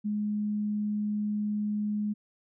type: tone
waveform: sine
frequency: 209.3 Hz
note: G#3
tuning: 14 cents sharp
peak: -27 dBFS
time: 0.04-2.14 s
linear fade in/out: 20 ms
effects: none